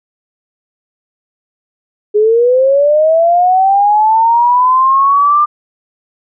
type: linear sweep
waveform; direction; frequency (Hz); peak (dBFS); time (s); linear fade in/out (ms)
sine; up; 411.7 to 1200; -6; 2.14-5.46; 20
effects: none